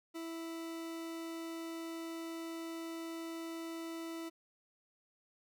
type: tone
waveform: 40% pulse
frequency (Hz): 329.6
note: E4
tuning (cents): 0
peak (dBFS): -40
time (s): 0.14-4.3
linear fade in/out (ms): 20
effects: none